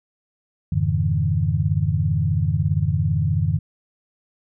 sine tone cluster, 88.5 / 105.5 / 140.6 / 158.6 Hz, F2 / G#2 / C#3 / D#3, +23 / +28 / +25 / +33 cents, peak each -23 dBFS, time 0.72-3.59 s, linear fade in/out 5 ms, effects none

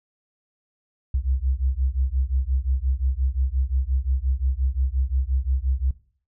sine beating tone pair, 62.9 / 68.6 Hz, B1 / C#2, +32 / -17 cents, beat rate 5.7 Hz, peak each -23 / -24 dBFS, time 1.14-5.91 s, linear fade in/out 5 ms, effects noise-tail reverb RT60 0.5 s tail -18 dB re dry

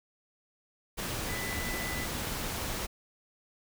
sine tone in noise, 1994 Hz, B6, 16 cents sharp, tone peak -38 dBFS, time 1.28-2.06 s, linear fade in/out 20 ms, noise pink, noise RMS -35 dBFS, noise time 0.97-2.87 s, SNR -6 dB, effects none

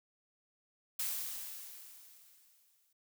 blue noise with exponential decay, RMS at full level -35 dBFS, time 0.99-2.93 s, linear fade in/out 5 ms, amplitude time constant 420 ms, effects none

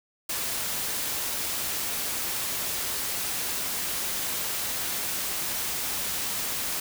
white noise, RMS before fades -30 dBFS, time 0.29-6.8 s, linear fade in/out 5 ms, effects none

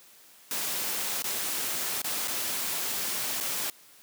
white noise with dropouts, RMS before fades -31 dBFS, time 0.51-3.7 s, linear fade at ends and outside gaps 1 ms, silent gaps 1.222-1.242 / 2.018-2.044 / 2.275-2.28 / 3.403-3.409 s, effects white hiss -55 dBFS RMS until 4.02 s + high-pass 150 Hz 12 dB/octave

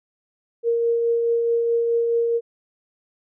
sine tone with tremolo, 466.2 Hz, A#4, in tune, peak -16 dBFS, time 0.63-2.41 s, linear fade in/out 50 ms, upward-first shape triangle, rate 4.7 Hz, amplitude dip 30%, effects none

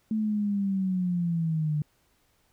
sine linear sweep, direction down, 220 to 147.7 Hz, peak -24 dBFS, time 0.11-1.82 s, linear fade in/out 2 ms, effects pink hiss -68 dBFS RMS until 2.52 s

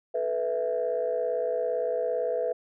sine chord, A suspended second, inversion none, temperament equal with one note detuned, 436.2 / 493.9 / 659.3 Hz, A4 / B4 / E5, -15 / 0 / 0 cents, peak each -32 / -27 / -29 dBFS, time 0.14-2.53 s, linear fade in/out 10 ms, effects tanh soft clip ceiling -18 dBFS

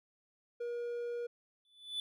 triangle tone, 477 Hz, A#4, 40 cents sharp, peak -34 dBFS, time 0.6-1.27 s, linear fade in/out 10 ms
triangle tone with exponential growth, 3482 Hz, A7, 19 cents flat, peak -31 dBFS, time 1.65-2 s, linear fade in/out 1 ms, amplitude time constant 75 ms
effects none

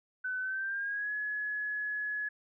sine tone with pitch glide, 1509 to 1693.8 Hz, F#6 to G#6, +34 to +34 cents, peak -32 dBFS, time 0.24-2.29 s, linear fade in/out 10 ms, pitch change +200 cents, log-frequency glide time 0.4-1.13 s, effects none

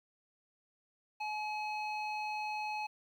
square tone with low-pass filter, 850 Hz, G#5, 40 cents sharp, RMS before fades -38 dBFS, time 1.2-2.87 s, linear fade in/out 10 ms, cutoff 3300 Hz, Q 2.2, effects 11-bit

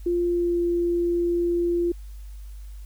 sine tone with pitch glide, 348.5 to 345.5 Hz, F4 to F4, -4 to -19 cents, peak -20 dBFS, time 0.06-1.92 s, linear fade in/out 5 ms, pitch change -15 cents, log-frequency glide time 0.27-0.6 s, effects added 50 Hz sine -36 dBFS peak until 2.85 s + white hiss -58 dBFS RMS until 2.85 s

